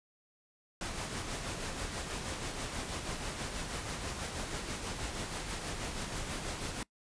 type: noise with tremolo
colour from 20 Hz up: pink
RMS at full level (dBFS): -37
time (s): 0.81-6.83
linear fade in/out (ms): 2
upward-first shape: sine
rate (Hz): 6.2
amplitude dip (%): 40
effects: noise-tail reverb RT60 0.1 s tail -23 dB re dry + resampled to 22050 Hz